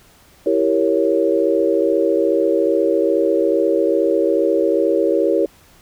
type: chord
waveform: sine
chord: E diminished seventh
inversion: none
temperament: equal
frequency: 329.6 / 392 / 466.2 / 554.4 Hz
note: E4 / G4 / Bb4 / Db5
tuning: 0 / 0 / 0 / 0 cents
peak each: -19 dBFS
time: 0.46-5.46 s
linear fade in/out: 5 ms
effects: pink hiss -50 dBFS RMS until 5.81 s